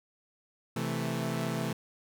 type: chord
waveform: sawtooth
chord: A minor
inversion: first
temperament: equal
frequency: 130.81 / 164.81 / 220 Hz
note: C3 / E3 / A3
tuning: 0 / 0 / 0 cents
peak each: -31 dBFS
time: 0.76-1.73 s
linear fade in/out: 5 ms
effects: none